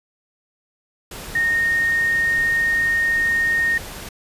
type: tone in noise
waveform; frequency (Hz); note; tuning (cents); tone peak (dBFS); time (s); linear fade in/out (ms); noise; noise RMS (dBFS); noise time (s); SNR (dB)
sine; 1848; A#6; -16; -16; 1.35-3.78; 5; pink; -34; 1.11-4.09; +15
effects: resampled to 32000 Hz